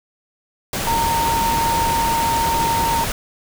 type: tone in noise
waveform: sine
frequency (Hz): 920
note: A#5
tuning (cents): -23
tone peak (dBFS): -17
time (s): 0.87-3.04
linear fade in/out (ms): 2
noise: pink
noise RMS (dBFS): -23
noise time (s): 0.73-3.12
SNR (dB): +3
effects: none